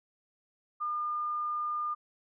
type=tone; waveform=sine; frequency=1209 Hz; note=D6; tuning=50 cents sharp; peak=-30 dBFS; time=0.8-1.95 s; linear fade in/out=20 ms; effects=none